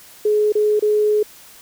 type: tone with dropouts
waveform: sine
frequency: 422.3 Hz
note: G#4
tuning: 29 cents sharp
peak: -13 dBFS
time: 0.25-1.23 s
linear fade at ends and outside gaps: 5 ms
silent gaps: 0.523-0.552 / 0.795-0.823 s
effects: white hiss -44 dBFS RMS until 1.61 s